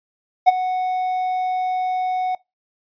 triangle tone with ADSR envelope, 739 Hz, F#5, 2 cents flat, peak -3 dBFS, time 0.46-2.35 s, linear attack 25 ms, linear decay 21 ms, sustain -14 dB, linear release 3 ms, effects noise-tail reverb RT60 0.2 s tail -22 dB re dry + resampled to 11025 Hz

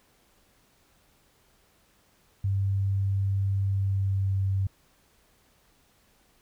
sine tone with pitch glide, 98 to 96.71 Hz, G2 to G2, 0 to -23 cents, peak -23 dBFS, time 2.44-4.67 s, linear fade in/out 5 ms, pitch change -23 cents, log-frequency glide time 3.67-4.43 s, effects pink hiss -64 dBFS RMS until 6.41 s

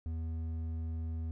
sine tone with hard clipping, 81.2 Hz, E2, 26 cents flat, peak -36 dBFS, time 0.06-1.31 s, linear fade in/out 0 ms, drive 6 dB, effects none

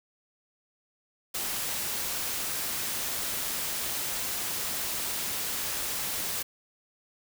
white noise, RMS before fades -32 dBFS, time 1.34-6.43 s, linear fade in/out 10 ms, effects none

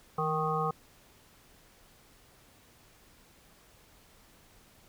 harmonic tone with a mistuned harmonic, 155.56 Hz, D#3, in tune, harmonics 1 / 3 / 5 / 7 / 8, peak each -34 / -34 / -34 / -34 / -34 dBFS, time 0.18-0.71 s, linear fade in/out 5 ms, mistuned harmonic 1, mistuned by +44 cents, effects pink hiss -60 dBFS RMS until 4.88 s

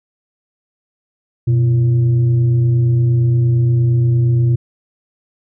sine tone with frequency modulation, 122.8 Hz, B2, 9 cents flat, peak -10 dBFS, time 1.47-4.56 s, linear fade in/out 10 ms, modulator 217 Hz, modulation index 0.33, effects none

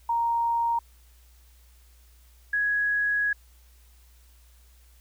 sine tone pair in turn, 932.3 / 1667.9 Hz, A#5 / G#6, 0 / +7 cents, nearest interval minor seventh, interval 1007 cents, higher second, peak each -22 dBFS, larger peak neither, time 0.09-0.79 / 2.53-3.33 s, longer second, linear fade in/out 5 ms, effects added 60 Hz sine -53 dBFS peak until 5 s + white hiss -62 dBFS RMS until 5 s

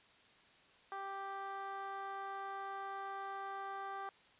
15% pulse tone with band-pass filter, 392 Hz, G4, in tune, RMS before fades -44 dBFS, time 0.92-4.09 s, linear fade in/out 0 ms, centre 1000 Hz, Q 1.3, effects white hiss -65 dBFS RMS until 4.39 s + resampled to 8000 Hz

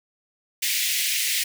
pink high-pass noise, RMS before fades -24 dBFS, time 0.62-1.44 s, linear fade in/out 10 ms, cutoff 2000 Hz, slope 48 dB/octave, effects none

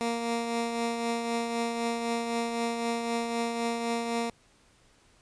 15% pulse tone with tremolo, 233.1 Hz, A#3, in tune, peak -20 dBFS, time 0.01-4.3 s, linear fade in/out 0 ms, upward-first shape triangle, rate 3.9 Hz, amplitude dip 45%, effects pink hiss -62 dBFS RMS until 5.21 s + resampled to 22050 Hz

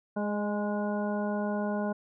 harmonic tone with a mistuned harmonic, 207.7 Hz, G#3, in tune, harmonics 1 / 2 / 3 / 4 / 5 / 7, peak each -30 / -37 / -34 / -39 / -42 / -42 dBFS, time 0.16-1.93 s, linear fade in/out 10 ms, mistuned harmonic 3, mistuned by -15 cents, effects none

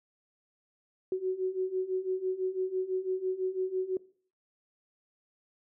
sine beating tone pair, 370 / 376 Hz, F#4 / F#4, 0 / +28 cents, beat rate 6 Hz, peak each -33 / -31 dBFS, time 1.12-3.97 s, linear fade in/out 2 ms, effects noise-tail reverb RT60 0.5 s tail -21 dB re dry

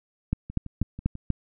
two click trains, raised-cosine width 5 ms, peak -24 / -11 dBFS, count 5 / 5, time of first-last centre 0.5-1.154 / 0.33-1.303 s, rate 6.12 / 4.11 Hz, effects none

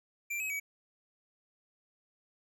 square tone with pitch steps, 2358 / 2551 / 2272 Hz, D7 / D#7 / C#7, +6 / +43 / +42 cents, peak -34 dBFS, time 0.3-0.6 s, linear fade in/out 10 ms, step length 100 ms, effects none

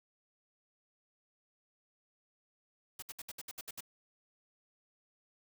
white noise bursts, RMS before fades -44 dBFS, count 9, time 2.99-3.807 s, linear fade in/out 5 ms, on 33 ms, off 65 ms, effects none

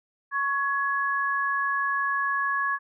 sine tone pair together, 1108.7 / 1682.5 Hz, C#6 / G#6, 0 / +22 cents, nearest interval perfect fifth, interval 722 cents, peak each -26 dBFS, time 0.31-2.79 s, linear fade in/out 50 ms, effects none

